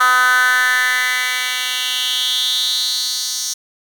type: tone with high-pass filter sweep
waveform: 10% pulse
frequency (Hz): 252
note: B3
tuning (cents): +35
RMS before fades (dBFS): -17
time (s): 0-3.54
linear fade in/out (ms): 10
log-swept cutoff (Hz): 1300 to 5400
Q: 4.7
effects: 7-bit